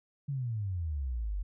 sine exponential sweep, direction down, 145.7 to 45.33 Hz, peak -31 dBFS, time 0.28-1.43 s, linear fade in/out 10 ms, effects none

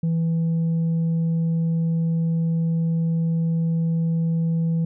sine tone, 164.81 Hz, E3, in tune, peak -16 dBFS, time 0.03-4.85 s, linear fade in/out 5 ms, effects tanh soft clip ceiling -18 dBFS

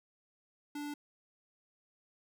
square tone, 292.3 Hz, D4, 8 cents flat, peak -39 dBFS, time 0.75-0.94 s, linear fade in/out 5 ms, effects none

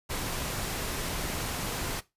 pink noise, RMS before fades -33 dBFS, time 0.09-2.01 s, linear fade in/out 20 ms, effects noise-tail reverb RT60 0.2 s tail -17 dB re dry + resampled to 32000 Hz

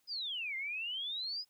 sine exponential two-way sweep, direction down then up, 5100 to 2068 to 5100 Hz, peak -36 dBFS, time 0.07-1.45 s, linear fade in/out 50 ms, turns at 0.56 s, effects white hiss -75 dBFS RMS until 1.49 s

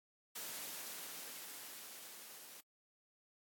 white noise with level ramp, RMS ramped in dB -45 to -55 dBFS, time 0.35-2.61 s, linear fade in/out 10 ms, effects high-pass 200 Hz 12 dB/octave + AAC 64 kbps

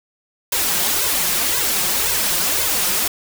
white noise with flanger, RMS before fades -19 dBFS, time 0.52-3.08 s, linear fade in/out 5 ms, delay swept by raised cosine 1.9 to 5.7 ms, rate 1.9 Hz, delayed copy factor +0.85, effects none

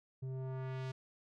square tone with low-pass filter sweep, 130.81 Hz, C3, in tune, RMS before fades -41 dBFS, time 0.22-0.92 s, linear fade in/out 10 ms, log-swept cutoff 270 to 5800 Hz, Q 0.85, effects none

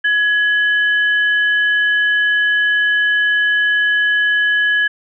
sine tone pair together, 1681 / 3022 Hz, G#6 / F#7, +20 / +36 cents, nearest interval minor seventh, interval 1016 cents, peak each -12 / -24 dBFS, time 0.04-4.88 s, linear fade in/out 10 ms, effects none

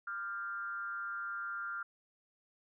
sine tone with frequency modulation, 1390 Hz, F6, 9 cents flat, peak -37 dBFS, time 0.07-1.83 s, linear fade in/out 5 ms, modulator 186 Hz, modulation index 0.64, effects none

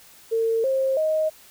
sine tone with pitch steps, 452.9 / 532.4 / 625.9 Hz, A#4 / C5 / D#5, -50 / +30 / +10 cents, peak -19 dBFS, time 0.31-1.3 s, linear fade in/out 20 ms, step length 330 ms, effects white hiss -50 dBFS RMS until 1.5 s

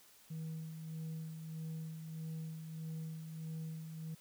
sine tone with tremolo, 160 Hz, D#3, 49 cents sharp, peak -37 dBFS, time 0.3-4.15 s, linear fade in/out 10 ms, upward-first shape sine, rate 1.6 Hz, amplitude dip 55%, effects tanh soft clip ceiling -39 dBFS + white hiss -63 dBFS RMS until 4.2 s

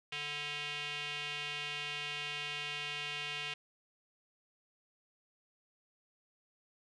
square tone with band-pass filter, 146.83 Hz, D3, in tune, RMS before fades -40 dBFS, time 0.12-3.54 s, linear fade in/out 5 ms, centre 2800 Hz, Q 3.4, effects resampled to 24000 Hz

